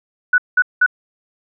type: tone bursts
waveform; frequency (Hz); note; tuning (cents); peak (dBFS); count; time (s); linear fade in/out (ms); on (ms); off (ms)
sine; 1480; F#6; 0; -9; 3; 0.33-0.863; 5; 51; 190
effects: none